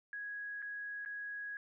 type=tone with dropouts; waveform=sine; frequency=1661.2 Hz; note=G#6; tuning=in tune; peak=-40 dBFS; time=0.13-1.57 s; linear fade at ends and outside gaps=1 ms; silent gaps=0.62-0.625 / 1.05-1.059 s; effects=none